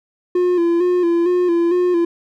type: tone with vibrato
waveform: triangle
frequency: 349.2 Hz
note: F4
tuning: in tune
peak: -11 dBFS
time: 0.35-2.05 s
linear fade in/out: 5 ms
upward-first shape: square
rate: 2.2 Hz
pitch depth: 45 cents each way
effects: none